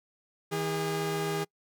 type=tone pair together; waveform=sawtooth; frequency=160 / 407.4 Hz; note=D#3 / G#4; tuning=+49 / -33 cents; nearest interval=octave + major third; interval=1618 cents; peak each=-29 / -27 dBFS; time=0.51-1.45 s; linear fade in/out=20 ms; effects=noise-tail reverb RT60 0.1 s tail -26 dB re dry